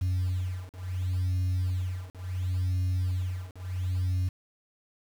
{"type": "beating tone pair", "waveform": "sine", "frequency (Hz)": [91.2, 91.91], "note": ["F#2", "F#2"], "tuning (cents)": [-24, -11], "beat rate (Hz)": 0.71, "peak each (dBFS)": -28, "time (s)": [0.01, 4.29], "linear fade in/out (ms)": 10, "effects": ["tanh soft clip ceiling -23 dBFS", "8-bit"]}